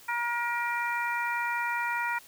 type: harmonic tone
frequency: 474.8 Hz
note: A#4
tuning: 32 cents sharp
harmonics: 2 / 3 / 4 / 5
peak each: -31 / -33 / -34 / -35 dBFS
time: 0.08-2.19 s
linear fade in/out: 10 ms
effects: white hiss -53 dBFS RMS until 2.27 s